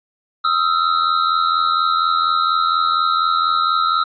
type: tone pair together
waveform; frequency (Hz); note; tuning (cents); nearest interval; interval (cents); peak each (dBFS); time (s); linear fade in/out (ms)
square; 1265 / 1349.2; D#6 / E6; +28 / +40; minor second; 112; -18; 0.44-4.04; 10
effects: resampled to 11025 Hz